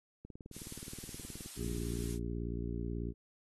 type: click train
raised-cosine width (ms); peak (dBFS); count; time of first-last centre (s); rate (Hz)
3; -35; 24; 0.25-1.461; 19
type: noise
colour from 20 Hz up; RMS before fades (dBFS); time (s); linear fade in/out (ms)
blue; -45; 0.51-2.19; 50
type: harmonic tone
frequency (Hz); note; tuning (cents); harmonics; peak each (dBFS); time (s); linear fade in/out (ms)
58.27; A#1; 0; 1 / 2 / 3 / 4 / 5 / 6 / 7; -39 / -42 / -44 / -45 / -46 / -47 / -47; 1.56-3.14; 50
effects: low-pass 12000 Hz 12 dB/octave + AAC 32 kbps